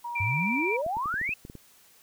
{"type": "tone", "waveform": "sine", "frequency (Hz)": 952, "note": "A#5", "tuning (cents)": 36, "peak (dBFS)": -32, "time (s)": [0.04, 0.82], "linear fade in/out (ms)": 10}
{"type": "tone with vibrato", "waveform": "sine", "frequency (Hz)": 2349, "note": "D7", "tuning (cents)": 0, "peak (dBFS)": -27, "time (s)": [0.15, 0.77], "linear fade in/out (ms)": 10, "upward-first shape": "square", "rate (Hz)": 16, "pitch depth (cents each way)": 16}
{"type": "exponential sweep", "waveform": "sine", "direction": "up", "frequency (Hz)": [91.8, 2689], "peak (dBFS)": -27, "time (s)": [0.2, 1.34], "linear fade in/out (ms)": 5}
{"type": "clicks", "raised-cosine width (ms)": 3, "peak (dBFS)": -29, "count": 9, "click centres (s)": [0.864, 0.969, 1.058, 1.141, 1.214, 1.292, 1.451, 1.499, 1.553]}
{"effects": ["white hiss -58 dBFS RMS until 2.02 s"]}